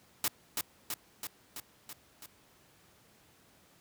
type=noise with echo; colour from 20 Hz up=white; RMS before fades=-30 dBFS; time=0.24-0.28 s; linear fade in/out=2 ms; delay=330 ms; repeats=6; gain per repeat=-3 dB; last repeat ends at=2.26 s; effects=pink hiss -63 dBFS RMS until 3.8 s + high-pass 80 Hz 12 dB/octave